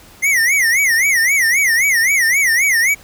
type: tone with vibrato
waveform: square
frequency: 2025 Hz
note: B6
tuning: 43 cents sharp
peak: -12 dBFS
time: 0.22-2.95 s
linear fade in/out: 20 ms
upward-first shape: sine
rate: 3.8 Hz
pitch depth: 210 cents each way
effects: pink hiss -43 dBFS RMS until 3.03 s